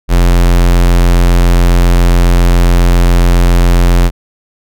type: tone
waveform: square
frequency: 43.65 Hz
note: F1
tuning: in tune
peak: -5 dBFS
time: 0.08-4.11 s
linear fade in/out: 50 ms
effects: none